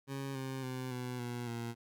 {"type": "tone with pitch steps", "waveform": "20% pulse", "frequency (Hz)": [136.8, 132.68, 128.68, 124.8, 121.03, 117.38], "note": ["C#3", "C3", "C3", "B2", "B2", "A#2"], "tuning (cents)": [-23, 25, -28, 19, -35, 12], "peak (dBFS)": -33, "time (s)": [0.07, 1.75], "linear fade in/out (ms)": 50, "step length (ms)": 280, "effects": []}